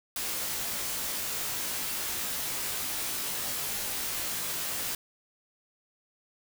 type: noise with comb filter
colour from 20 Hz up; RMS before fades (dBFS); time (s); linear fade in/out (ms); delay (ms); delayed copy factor
white; -33; 0.16-4.95; 2; 18; -1
effects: none